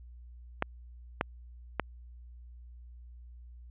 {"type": "clicks", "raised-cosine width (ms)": 0.5, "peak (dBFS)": -12, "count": 3, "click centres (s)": [0.624, 1.211, 1.797], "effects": ["added 60 Hz sine -47 dBFS peak until 3.7 s", "resampled to 8000 Hz"]}